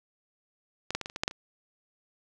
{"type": "clicks", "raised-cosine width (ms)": 0.2, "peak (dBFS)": [-15, -12, -17, -19, -29, -18, -9, -10, -26], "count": 9, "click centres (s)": [0.906, 0.95, 1.013, 1.059, 1.099, 1.161, 1.235, 1.279, 1.311], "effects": []}